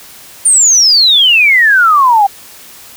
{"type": "exponential sweep", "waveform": "sine", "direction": "down", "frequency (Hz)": [9170, 775], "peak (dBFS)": -4, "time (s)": [0.45, 2.27], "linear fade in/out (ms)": 10, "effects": ["white hiss -35 dBFS RMS until 2.96 s"]}